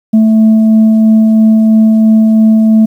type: tone with frequency modulation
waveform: sine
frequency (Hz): 220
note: A3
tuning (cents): 0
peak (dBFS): -3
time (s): 0.13-2.86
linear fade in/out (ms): 10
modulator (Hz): 437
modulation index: 0.22
effects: 7-bit